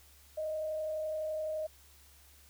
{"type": "tone with frequency modulation", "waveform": "sine", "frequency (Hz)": 622.3, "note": "D#5", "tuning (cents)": 0, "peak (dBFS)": -33, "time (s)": [0.37, 1.67], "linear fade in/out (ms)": 10, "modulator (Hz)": 31.8, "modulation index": 0.29, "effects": ["added 70 Hz sine -61 dBFS peak until 2.49 s", "white hiss -61 dBFS RMS until 2.49 s"]}